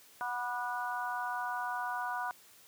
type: harmonic tone with a mistuned harmonic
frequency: 244.9 Hz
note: B3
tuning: 14 cents flat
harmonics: 3 / 4 / 5 / 6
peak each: -39 / -37 / -42 / -39 dBFS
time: 0.21-2.31 s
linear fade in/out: 0 ms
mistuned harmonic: 5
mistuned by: -29 cents
effects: white hiss -59 dBFS RMS until 2.67 s + high-pass 100 Hz 12 dB/octave